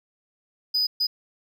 triangle tone bursts at uneven times, 4978 Hz, D#8, in tune, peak -19 dBFS, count 2, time 0.74-0.87 / 1-1.07 s, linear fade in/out 10 ms, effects none

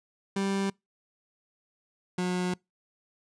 30% pulse tone pair in turn, 196 / 180.83 Hz, G3 / F#3, 0 / -39 cents, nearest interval minor second, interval 139 cents, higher first, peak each -24 dBFS, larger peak neither, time 0.36-0.7 / 2.18-2.54 s, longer second, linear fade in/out 5 ms, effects noise-tail reverb RT60 0.2 s tail -26 dB re dry + resampled to 22050 Hz

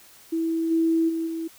sine tone with level steps, 327.4 Hz, E4, 12 cents flat, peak -22 / -18 / -24 / -27 dBFS, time 0.32-1.48 s, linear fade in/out 10 ms, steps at 0.7 / 1.08 / 1.26 s, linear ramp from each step 20 ms, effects white hiss -51 dBFS RMS until 1.58 s

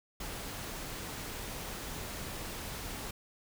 pink noise, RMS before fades -41 dBFS, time 0.2-3.11 s, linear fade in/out 5 ms, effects none

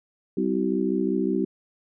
harmonic tone with a mistuned harmonic, 65.41 Hz, C2, in tune, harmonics 3 / 4 / 5 / 6, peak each -27 / -27 / -27 / -27 dBFS, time 0.37-1.45 s, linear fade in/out 5 ms, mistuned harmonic 6, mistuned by -50 cents, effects none

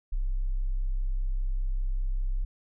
sine tone, 32.53 Hz, C1, 9 cents flat, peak -24 dBFS, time 0.12-2.45 s, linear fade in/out 10 ms, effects tanh soft clip ceiling -20 dBFS

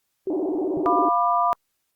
sine tone with vibrato, 340.4 Hz, F4, 44 cents flat, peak -22 dBFS, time 0.27-1.09 s, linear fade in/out 2 ms, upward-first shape square, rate 16 Hz, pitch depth 190 cents each way
pink band-pass noise, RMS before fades -34 dBFS, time 0.3-1.09 s, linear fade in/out 5 ms, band 310 to 820 Hz, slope 48 dB/octave
sine tone with exponential decay, 160.5 Hz, E3, 46 cents flat, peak -29 dBFS, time 0.77-0.85 s, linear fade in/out 0 ms, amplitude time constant 17 ms
sine chord, B diminished, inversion second, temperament equal with one note detuned, 698.5 / 987.8 / 1192.4 Hz, F5 / B5 / D6, 0 / 0 / +26 cents, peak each -22 dBFS, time 0.86-1.53 s, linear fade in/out 0 ms
effects white hiss -74 dBFS RMS until 1.95 s + Opus 48 kbps

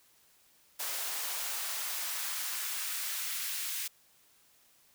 white noise with high-pass filter sweep, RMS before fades -36 dBFS, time 0.79-3.88 s, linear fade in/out 10 ms, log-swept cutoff 560 to 2000 Hz, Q 0.92, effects white hiss -65 dBFS RMS until 4.94 s

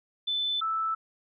sine tone pair in turn, 3515 / 1316.6 Hz, A7 / E6, -2 / -3 cents, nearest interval octave + perfect fourth, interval 1701 cents, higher first, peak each -26 dBFS, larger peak neither, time 0.27-0.61 / 0.61-0.95 s, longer neither, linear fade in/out 10 ms, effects none

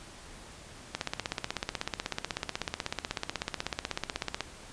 click train, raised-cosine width 0.2 ms, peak -13 dBFS, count 57, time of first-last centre 0.95-4.407 s, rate 16.2 Hz, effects pink hiss -49 dBFS RMS until 4.72 s + resampled to 22050 Hz

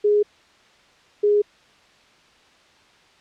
sine tone pair in turn, 415.6 / 414.1 Hz, G#4 / G#4, +1 / -5 cents, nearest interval unison, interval 6 cents, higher first, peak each -14 dBFS, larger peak neither, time 0.04-0.23 / 1.23-1.42 s, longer neither, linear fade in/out 10 ms, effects white hiss -54 dBFS RMS until 3.2 s + low-pass 4000 Hz 12 dB/octave

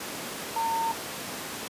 sine tone in noise, 910 Hz, A#5, 42 cents flat, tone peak -25 dBFS, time 0.56-0.92 s, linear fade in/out 5 ms, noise pink, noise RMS -35 dBFS, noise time 0-1.68 s, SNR +7 dB, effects high-pass 200 Hz 12 dB/octave + resampled to 32000 Hz

